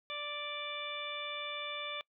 harmonic tone, 587.3 Hz, D5, in tune, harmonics 1 / 2 / 3 / 4 / 5 / 6, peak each -45 / -44 / -51 / -43 / -48 / -42 dBFS, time 0.1-2.01 s, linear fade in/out 0 ms, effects noise-tail reverb RT60 0.1 s tail -24 dB re dry

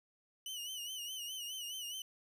sawtooth tone with vibrato, 2960 Hz, F#7, in tune, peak -38 dBFS, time 0.46-2.02 s, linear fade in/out 2 ms, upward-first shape sine, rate 4.8 Hz, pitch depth 82 cents each way, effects none

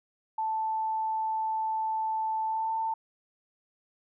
sine tone with pitch glide, 880 to 892.3 Hz, A5 to A5, 0 to +24 cents, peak -27 dBFS, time 0.38-2.94 s, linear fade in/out 5 ms, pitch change +24 cents, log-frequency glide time 2.46-2.73 s, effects none

